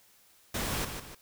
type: noise with echo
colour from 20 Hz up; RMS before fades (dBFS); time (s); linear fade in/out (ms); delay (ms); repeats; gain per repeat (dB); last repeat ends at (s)
pink; -33; 0.54-0.85; 5; 150; 2; -7; 1.15
effects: white hiss -62 dBFS RMS until 1.21 s